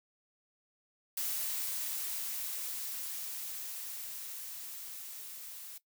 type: noise with level ramp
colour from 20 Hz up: blue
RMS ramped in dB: -35 to -47 dBFS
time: 1.17-5.78 s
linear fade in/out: 5 ms
effects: noise-tail reverb RT60 0.1 s tail -17 dB re dry